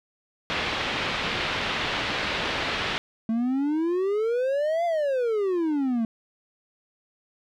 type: low-pass noise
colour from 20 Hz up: white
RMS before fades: -28 dBFS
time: 0.5-2.98 s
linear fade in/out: 0 ms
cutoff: 3500 Hz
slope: 24 dB/octave
type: exponential two-way sweep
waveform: triangle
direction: up then down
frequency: 220 to 698.5 to 220 Hz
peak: -20 dBFS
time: 3.29-6.05 s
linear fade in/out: 2 ms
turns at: 4.85 s
effects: none